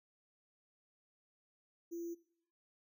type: tone with sample-and-hold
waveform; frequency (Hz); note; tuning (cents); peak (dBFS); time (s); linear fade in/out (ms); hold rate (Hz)
sine; 339.9; F4; -47; -40; 1.91-2.15; 20; 6300
effects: noise-tail reverb RT60 0.7 s tail -20 dB re dry